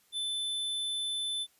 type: tone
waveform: square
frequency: 3520 Hz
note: A7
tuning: in tune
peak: -32 dBFS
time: 0.12-1.47 s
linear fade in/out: 50 ms
effects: white hiss -67 dBFS RMS until 1.59 s + resampled to 32000 Hz